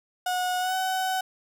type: tone with pitch glide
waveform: 35% pulse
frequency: 729 to 752.5 Hz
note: F#5 to F#5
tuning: -26 to +29 cents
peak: -23 dBFS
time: 0.26-1.21 s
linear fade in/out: 5 ms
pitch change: +55 cents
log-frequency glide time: 0.59-0.75 s
effects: none